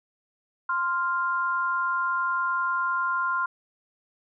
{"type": "tone pair together", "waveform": "sine", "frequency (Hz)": [1046.5, 1396.9], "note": ["C6", "F6"], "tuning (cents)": [0, 0], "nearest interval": "perfect fourth", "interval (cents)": 500, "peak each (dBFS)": -26, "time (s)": [0.69, 3.46], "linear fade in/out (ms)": 5, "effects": []}